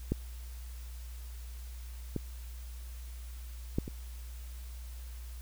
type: clicks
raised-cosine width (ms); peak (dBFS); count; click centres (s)
3; -16 / -19 / -16 / -26; 4; 0.12 / 2.163 / 3.785 / 3.879
effects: added 60 Hz sine -41 dBFS peak until 5.41 s + white hiss -56 dBFS RMS until 5.41 s